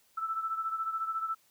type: beating tone pair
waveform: sine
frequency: 1318.5 / 1332.5 Hz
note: E6 / E6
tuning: 0 / +18 cents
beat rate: 14 Hz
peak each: -32 / -38 dBFS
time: 0.17-1.35 s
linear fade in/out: 10 ms
effects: white hiss -67 dBFS RMS until 1.5 s